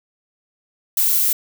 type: noise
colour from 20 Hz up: violet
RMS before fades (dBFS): -17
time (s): 0.97-1.33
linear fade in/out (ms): 5
effects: none